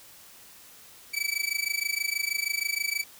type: tone with amplitude modulation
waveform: sawtooth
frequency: 2300 Hz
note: D7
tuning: 37 cents flat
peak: -20 dBFS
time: 1.13-3.04 s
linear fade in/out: 20 ms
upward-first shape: sine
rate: 26.3 Hz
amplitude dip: 90%
effects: white hiss -51 dBFS RMS until 3.19 s